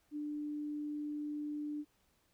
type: tone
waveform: sine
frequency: 296.8 Hz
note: D4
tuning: 18 cents sharp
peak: -37 dBFS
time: 0.11-1.85 s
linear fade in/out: 50 ms
effects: pink hiss -74 dBFS RMS until 2.33 s